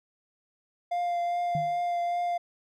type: tone with vibrato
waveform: triangle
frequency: 698.5 Hz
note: F5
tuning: in tune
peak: -24 dBFS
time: 0.91-2.38 s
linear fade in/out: 10 ms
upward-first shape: triangle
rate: 2.5 Hz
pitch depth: 15 cents each way
type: tone with exponential decay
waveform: sine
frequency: 154.6 Hz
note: D#3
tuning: 11 cents flat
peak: -27 dBFS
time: 1.55-1.82 s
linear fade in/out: 2 ms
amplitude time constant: 57 ms
effects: none